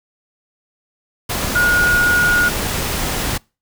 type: tone in noise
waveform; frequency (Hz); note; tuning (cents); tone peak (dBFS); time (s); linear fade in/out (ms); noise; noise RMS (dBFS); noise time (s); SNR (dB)
sine; 1441; F#6; -46; -12; 1.55-2.49; 10; pink; -21; 1.29-3.38; +6
effects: noise-tail reverb RT60 0.3 s tail -26 dB re dry